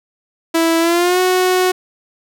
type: tone with pitch glide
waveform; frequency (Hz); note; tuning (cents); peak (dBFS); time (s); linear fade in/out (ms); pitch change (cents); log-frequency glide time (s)
sawtooth; 329.6 to 367.8; E4 to F#4; 0 to -10; -8; 0.54-1.72; 10; +190; 0.79-1.2
effects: none